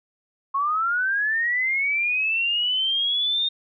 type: linear sweep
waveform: sine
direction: up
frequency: 1080 to 3678 Hz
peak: -20 dBFS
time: 0.54-3.49 s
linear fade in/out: 10 ms
effects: none